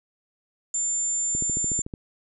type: tone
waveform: sine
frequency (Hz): 7200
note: A8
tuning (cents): +39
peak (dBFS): -23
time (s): 0.74-1.82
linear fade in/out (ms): 5
type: click train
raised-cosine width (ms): 3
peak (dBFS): -20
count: 9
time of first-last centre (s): 1.35-1.938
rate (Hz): 13.6
effects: none